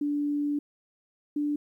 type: tone pair in turn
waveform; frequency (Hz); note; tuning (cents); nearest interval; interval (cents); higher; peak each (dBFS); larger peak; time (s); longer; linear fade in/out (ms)
sine; 291.1 / 293.6; D4 / D4; -15 / 0; unison; 15; second; -25; neither; 0.01-0.59 / 1.36-1.56; first; 5
effects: 11-bit